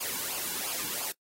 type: noise with flanger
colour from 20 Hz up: white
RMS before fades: -34 dBFS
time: 0-1.12 s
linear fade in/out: 10 ms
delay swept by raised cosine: 0.51 to 1.61 ms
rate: 2.9 Hz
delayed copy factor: -0.7
effects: noise-tail reverb RT60 0.1 s tail -25 dB re dry + AAC 48 kbps